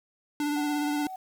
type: tone with vibrato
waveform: square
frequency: 293.7 Hz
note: D4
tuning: in tune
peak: -27 dBFS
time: 0.4-1.07 s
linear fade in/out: 2 ms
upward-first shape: triangle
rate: 17 Hz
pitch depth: 28 cents each way
type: tone with tremolo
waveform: sine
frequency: 752 Hz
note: F#5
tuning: 28 cents sharp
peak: -34 dBFS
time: 0.56-1.16 s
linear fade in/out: 5 ms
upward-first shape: triangle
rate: 7.2 Hz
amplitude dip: 45%
effects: 9-bit